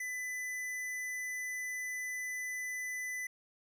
triangle tone with hard clipping, 2001 Hz, B6, 22 cents sharp, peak -38 dBFS, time 0-3.27 s, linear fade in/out 5 ms, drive 17 dB, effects none

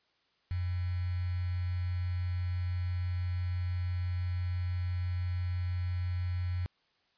sine tone with quantisation, 89.4 Hz, F2, 41 cents sharp, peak -30 dBFS, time 0.51-6.66 s, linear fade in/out 0 ms, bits 8, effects white hiss -72 dBFS RMS until 7.17 s + resampled to 11025 Hz

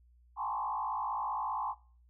sine tone with frequency modulation, 956 Hz, A#5, 43 cents sharp, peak -32 dBFS, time 0.36-1.75 s, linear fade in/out 50 ms, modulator 55.2 Hz, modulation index 2.9, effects noise-tail reverb RT60 0.4 s tail -19 dB re dry + added 60 Hz sine -60 dBFS peak until 2.09 s

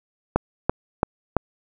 click train, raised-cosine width 1 ms, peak -3 dBFS, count 4, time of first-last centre 0.36-1.367 s, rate 2.98 Hz, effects none

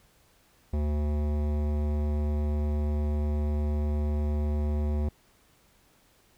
sine tone with hard clipping, 74.3 Hz, D2, 21 cents sharp, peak -27 dBFS, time 0.73-5.09 s, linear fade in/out 5 ms, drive 16 dB, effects pink hiss -63 dBFS RMS until 6.37 s

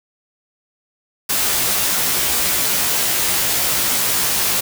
white noise with comb filter, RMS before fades -18 dBFS, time 1.29-4.61 s, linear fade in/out 10 ms, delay 16 ms, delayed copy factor +0.95, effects none

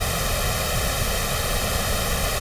pink noise with comb filter, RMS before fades -23 dBFS, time 0-2.4 s, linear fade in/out 20 ms, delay 1.6 ms, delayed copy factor +0.85, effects resampled to 32000 Hz

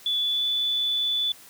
sine tone with pitch glide, 3449 to 3475 Hz, A7 to A7, -35 to -22 cents, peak -22 dBFS, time 0.06-1.32 s, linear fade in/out 2 ms, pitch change +13 cents, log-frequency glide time 0.28-0.44 s, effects white hiss -49 dBFS RMS until 1.49 s + high-pass 60 Hz 12 dB/octave

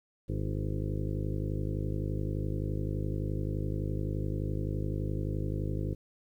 harmonic tone with a mistuned harmonic, 51.7 Hz, G#1, 7 cents flat, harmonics 1 / 2 / 3 / 4 / 5 / 6 / 7 / 8 / 9 / 10, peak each -35 / -34 / -37 / -45 / -44 / -41 / -45 / -44 / -49 / -47 dBFS, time 0.28-5.95 s, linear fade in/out 20 ms, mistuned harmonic 6, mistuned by +40 cents, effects 11-bit

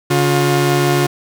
sawtooth tone pair together, 141.48 / 356.5 Hz, C#3 / F4, +36 / +36 cents, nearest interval octave + major third, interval 1600 cents, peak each -11 dBFS, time 0.1-1.07 s, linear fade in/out 10 ms, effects none

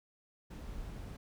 brown noise, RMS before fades -44 dBFS, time 0.5-1.17 s, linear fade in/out 10 ms, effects none

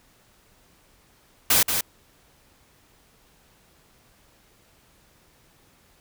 white noise with echo, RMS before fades -18 dBFS, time 1.5-1.63 s, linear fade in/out 5 ms, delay 180 ms, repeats 1, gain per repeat -6 dB, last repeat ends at 1.81 s, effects pink hiss -59 dBFS RMS until 6 s

